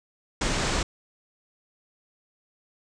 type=low-pass noise; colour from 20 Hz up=pink; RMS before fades=-26 dBFS; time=0.41-0.83 s; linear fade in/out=5 ms; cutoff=8400 Hz; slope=48 dB/octave; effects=resampled to 22050 Hz